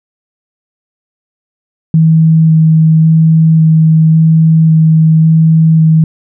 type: tone with vibrato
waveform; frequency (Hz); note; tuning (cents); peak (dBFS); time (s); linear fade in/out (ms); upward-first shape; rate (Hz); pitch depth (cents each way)
sine; 160; D#3; +49; -3; 1.94-6.04; 2; square; 0.91; 8
effects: none